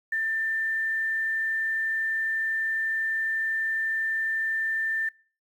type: tone with quantisation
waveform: sine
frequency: 1786 Hz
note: A6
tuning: 25 cents sharp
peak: -24 dBFS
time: 0.12-5.09 s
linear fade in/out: 5 ms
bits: 9
effects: noise-tail reverb RT60 0.4 s tail -25 dB re dry